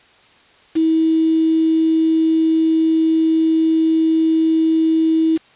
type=tone with quantisation; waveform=sine; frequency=321.7 Hz; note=E4; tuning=42 cents flat; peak=-12 dBFS; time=0.75-5.38 s; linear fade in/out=20 ms; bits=5; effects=white hiss -50 dBFS RMS until 5.55 s + resampled to 8000 Hz